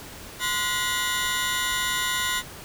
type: tone cluster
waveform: 25% pulse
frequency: 1035 / 1451 / 1932 / 3547 Hz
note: C6 / F#6 / B6 / A7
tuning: -19 / -34 / -39 / +13 cents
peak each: -26 dBFS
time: 0.39-2.43 s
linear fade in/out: 50 ms
effects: pink hiss -41 dBFS RMS until 2.64 s